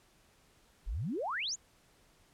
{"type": "exponential sweep", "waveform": "sine", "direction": "up", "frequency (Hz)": [36.01, 7459], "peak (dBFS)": -33, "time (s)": [0.86, 1.56], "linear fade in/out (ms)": 20, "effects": ["pink hiss -66 dBFS RMS until 2.33 s", "low-pass 12000 Hz 12 dB/octave"]}